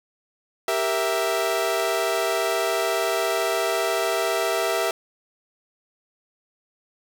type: chord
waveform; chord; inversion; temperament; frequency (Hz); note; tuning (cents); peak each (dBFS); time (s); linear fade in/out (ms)
sawtooth; E diminished; first; equal; 392 / 466.2 / 659.3; G4 / Bb4 / E5; 0 / 0 / 0; -23 / -24 / -20; 0.68-4.91; 2
effects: none